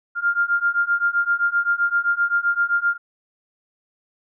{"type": "beating tone pair", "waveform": "sine", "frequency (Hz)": [1396.9, 1404.6], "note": ["F6", "F6"], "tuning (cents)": [0, 10], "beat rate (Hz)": 7.7, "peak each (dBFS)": [-21, -20], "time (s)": [0.15, 2.98], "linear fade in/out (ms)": 50, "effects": []}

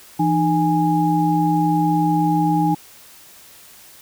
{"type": "tone cluster", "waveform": "sine", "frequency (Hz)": [166.7, 306.1, 826], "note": ["E3", "D#4", "G#5"], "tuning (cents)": [20, -28, -10], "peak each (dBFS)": -19, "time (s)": [0.19, 2.75], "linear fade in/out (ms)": 10, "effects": ["white hiss -45 dBFS RMS until 4.01 s"]}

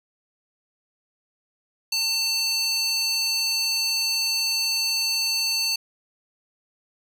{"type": "tone with high-pass filter", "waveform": "square", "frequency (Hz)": 896, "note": "A5", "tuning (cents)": 31, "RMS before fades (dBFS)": -24, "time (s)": [1.92, 5.76], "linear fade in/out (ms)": 5, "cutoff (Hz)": 3900, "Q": 4.2, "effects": []}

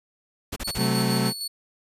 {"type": "noise bursts", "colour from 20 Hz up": "pink", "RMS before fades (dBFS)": -30, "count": 4, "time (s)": [0.52, 0.788], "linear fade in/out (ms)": 10, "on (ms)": 43, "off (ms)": 32}
{"type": "tone with tremolo", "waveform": "sawtooth", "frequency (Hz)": 4420, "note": "C#8", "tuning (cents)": -6, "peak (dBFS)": -25, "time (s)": [0.64, 1.48], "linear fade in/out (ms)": 10, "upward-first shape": "square", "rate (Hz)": 6.5, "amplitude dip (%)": 45}
{"type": "chord", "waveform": "35% pulse", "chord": "F# diminished", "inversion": "second", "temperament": "equal with one note detuned", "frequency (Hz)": [130.81, 188.01, 220], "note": ["C3", "F#3", "A3"], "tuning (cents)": [0, 28, 0], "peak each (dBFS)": -24, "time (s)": [0.76, 1.33], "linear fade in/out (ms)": 50}
{"effects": ["resampled to 32000 Hz"]}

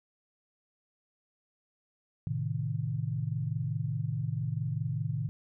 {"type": "chord", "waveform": "sine", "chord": "A diminished", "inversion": "none", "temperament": "equal", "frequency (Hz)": [110, 130.81, 155.56], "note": ["A2", "C3", "Eb3"], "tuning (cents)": [0, 0, 0], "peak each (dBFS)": -34, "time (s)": [2.27, 5.29], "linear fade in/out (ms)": 0, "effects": []}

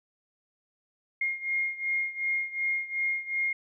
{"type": "beating tone pair", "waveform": "sine", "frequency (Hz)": [2134, 2136.7], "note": ["C7", "C7"], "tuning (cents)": [34, 36], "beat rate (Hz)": 2.7, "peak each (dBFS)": [-29, -32], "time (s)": [1.21, 3.53], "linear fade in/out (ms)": 5, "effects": []}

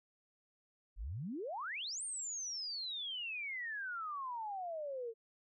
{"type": "exponential two-way sweep", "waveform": "sine", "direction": "up then down", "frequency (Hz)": [40.49, 9020, 442], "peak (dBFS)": -39, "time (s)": [0.96, 5.14], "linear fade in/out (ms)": 50, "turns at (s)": 2.03, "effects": []}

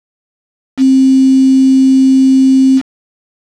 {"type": "tone with quantisation", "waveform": "sine", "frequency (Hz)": 264.6, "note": "C4", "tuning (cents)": 20, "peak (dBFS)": -4, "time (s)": [0.77, 2.82], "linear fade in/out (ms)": 50, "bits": 4, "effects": ["low-pass 6000 Hz 12 dB/octave"]}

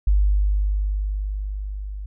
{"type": "tone with level ramp", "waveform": "sine", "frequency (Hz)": 50.2, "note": "G1", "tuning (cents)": 42, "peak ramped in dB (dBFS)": [-13, -29], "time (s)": [0.07, 2.06], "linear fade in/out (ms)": 5, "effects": []}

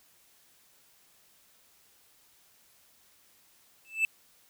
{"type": "tone with exponential growth", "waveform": "triangle", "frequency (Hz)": 2637, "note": "E7", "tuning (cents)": 0, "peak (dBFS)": -18, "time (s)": [3.85, 4.05], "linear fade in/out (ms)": 1, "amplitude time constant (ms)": 42, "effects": ["white hiss -63 dBFS RMS until 4.49 s"]}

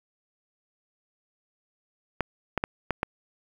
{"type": "clicks", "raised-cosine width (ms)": 0.5, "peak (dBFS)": -10, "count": 5, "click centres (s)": [2.207, 2.577, 2.639, 2.907, 3.031], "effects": ["7-bit"]}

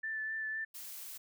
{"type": "tone with vibrato", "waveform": "sine", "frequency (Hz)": 1760, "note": "A6", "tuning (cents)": 0, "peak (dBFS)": -35, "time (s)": [0.03, 0.65], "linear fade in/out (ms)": 10, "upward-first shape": "triangle", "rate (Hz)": 3.9, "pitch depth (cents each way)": 19}
{"type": "noise", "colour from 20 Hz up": "blue", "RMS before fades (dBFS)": -46, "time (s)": [0.74, 1.18], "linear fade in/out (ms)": 10}
{"effects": []}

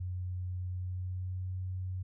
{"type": "tone with pitch glide", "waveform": "sine", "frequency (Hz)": [90.9, 92.49], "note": ["F#2", "F#2"], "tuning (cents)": [-30, 0], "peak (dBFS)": -34, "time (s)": [0, 2.03], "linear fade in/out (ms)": 10, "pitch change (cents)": 30, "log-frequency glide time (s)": [0.69, 1.53], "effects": []}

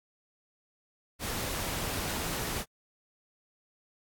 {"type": "noise", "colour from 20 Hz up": "pink", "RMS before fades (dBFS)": -34, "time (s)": [1.19, 2.65], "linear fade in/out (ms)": 50, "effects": ["AAC 64 kbps"]}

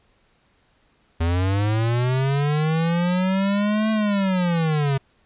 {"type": "linear two-way sweep", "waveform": "square", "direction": "up then down", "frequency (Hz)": [81.4, 220, 134], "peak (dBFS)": -19, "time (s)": [1.2, 4.98], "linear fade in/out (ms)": 10, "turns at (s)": 3.91, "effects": ["pink hiss -62 dBFS RMS until 5.25 s", "resampled to 8000 Hz"]}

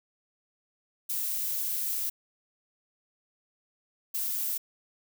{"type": "noise bursts at uneven times", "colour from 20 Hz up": "violet", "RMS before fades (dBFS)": -31, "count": 2, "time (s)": [[1.09, 2.1], [4.14, 4.58]], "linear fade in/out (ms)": 10, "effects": []}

